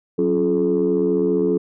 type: tone cluster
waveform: sine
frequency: 184 / 273.7 / 348.6 / 428.4 Hz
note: F#3 / C#4 / F4 / A4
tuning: -9 / -22 / -3 / -46 cents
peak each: -23 / -22 / -21 / -18 dBFS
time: 0.18-1.58 s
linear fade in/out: 10 ms
effects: tanh soft clip ceiling -9 dBFS